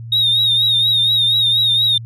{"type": "tone with vibrato", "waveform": "sine", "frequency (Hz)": 3729, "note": "A#7", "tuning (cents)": 0, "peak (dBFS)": -10, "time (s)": [0.12, 1.98], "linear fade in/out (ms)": 5, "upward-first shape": "triangle", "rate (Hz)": 4.2, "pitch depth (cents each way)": 76, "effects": ["tanh soft clip ceiling -9 dBFS", "added 115 Hz sine -28 dBFS peak until 2.05 s"]}